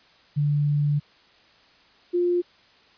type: tone pair in turn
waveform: sine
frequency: 146.3 / 352.2 Hz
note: D3 / F4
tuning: -6 / +15 cents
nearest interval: octave + minor third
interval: 1521 cents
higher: second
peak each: -19 dBFS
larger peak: neither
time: 0.36-1 / 2.13-2.42 s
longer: first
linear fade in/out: 20 ms
effects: white hiss -56 dBFS RMS until 2.97 s + resampled to 11025 Hz